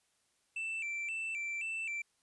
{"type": "tone with vibrato", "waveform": "triangle", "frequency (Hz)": 2496, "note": "D#7", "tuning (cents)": 5, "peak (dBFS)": -34, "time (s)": [0.56, 2.02], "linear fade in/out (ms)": 5, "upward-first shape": "square", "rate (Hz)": 1.9, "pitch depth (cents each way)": 110, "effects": ["white hiss -75 dBFS RMS until 2.22 s", "resampled to 24000 Hz"]}